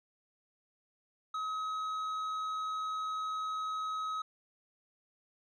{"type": "tone with tanh clipping", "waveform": "sine", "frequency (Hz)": 1274, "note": "D#6", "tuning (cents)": 41, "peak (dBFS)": -35, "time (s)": [1.34, 4.22], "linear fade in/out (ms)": 5, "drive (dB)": 7, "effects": []}